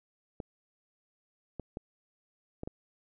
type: clicks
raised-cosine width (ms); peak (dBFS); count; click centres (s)
2; -24; 5; 0.402 / 1.597 / 1.771 / 2.634 / 2.675
effects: none